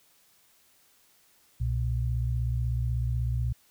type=tone pair together; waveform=sine; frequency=63.86 / 120.1 Hz; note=C2 / B2; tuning=-41 / -48 cents; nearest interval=major seventh; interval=1093 cents; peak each=-28 dBFS; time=1.6-3.53 s; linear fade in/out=10 ms; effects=white hiss -63 dBFS RMS until 3.7 s